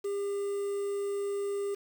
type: tone with quantisation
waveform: triangle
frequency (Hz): 401.6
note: G4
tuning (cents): +42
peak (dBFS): -28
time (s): 0.04-1.75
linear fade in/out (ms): 10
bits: 8
effects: none